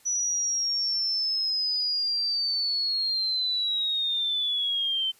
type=linear sweep; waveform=sine; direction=down; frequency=5920 to 3079 Hz; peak=-24 dBFS; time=0.05-5.12 s; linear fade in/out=20 ms; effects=white hiss -59 dBFS RMS until 5.19 s + resampled to 32000 Hz